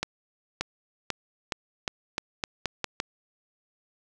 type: accelerating click train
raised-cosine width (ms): 0.2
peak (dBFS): -10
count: 10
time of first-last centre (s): 0.03-3.001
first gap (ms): 580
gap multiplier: 0.85
effects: none